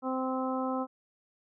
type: harmonic tone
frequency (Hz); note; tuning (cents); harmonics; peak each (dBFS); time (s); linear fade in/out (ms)
260; C4; -11; 1 / 2 / 3 / 4 / 5; -32 / -35 / -37 / -38 / -39; 0.02-0.87; 50
effects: none